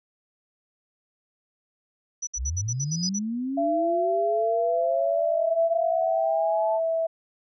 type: tone bursts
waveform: sine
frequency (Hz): 5920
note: F#8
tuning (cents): 0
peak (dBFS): -27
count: 9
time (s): 2.22-3.192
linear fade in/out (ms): 10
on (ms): 52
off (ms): 63
type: linear sweep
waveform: sine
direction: up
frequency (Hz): 52.4 to 884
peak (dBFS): -26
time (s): 2.36-6.8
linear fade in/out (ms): 50
type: tone with exponential growth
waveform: sine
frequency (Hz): 4978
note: D#8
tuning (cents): 0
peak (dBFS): -24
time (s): 2.7-3.09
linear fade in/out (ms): 1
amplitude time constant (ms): 84
type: tone with pitch glide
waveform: sine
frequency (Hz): 676 to 655.2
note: E5 to E5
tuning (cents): +43 to -11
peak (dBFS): -22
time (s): 3.57-7.07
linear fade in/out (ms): 10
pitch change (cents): -54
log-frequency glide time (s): 4.56-6.32
effects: none